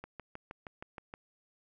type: click train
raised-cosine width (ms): 0.5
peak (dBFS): -28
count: 8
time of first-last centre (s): 0.04-1.139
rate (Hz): 6.37
effects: none